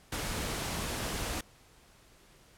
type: noise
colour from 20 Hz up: pink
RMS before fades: -35 dBFS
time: 0.12-1.41 s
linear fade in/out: 5 ms
effects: pink hiss -60 dBFS RMS until 2.57 s + low-pass 12000 Hz 12 dB/octave